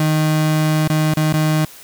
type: tone with dropouts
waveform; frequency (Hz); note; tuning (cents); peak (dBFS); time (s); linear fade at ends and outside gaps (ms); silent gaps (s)
35% pulse; 155.2; D#3; -4; -12; 0-1.65; 2; 0.877-0.899 / 1.138-1.17 / 1.327-1.339
effects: white hiss -40 dBFS RMS until 1.83 s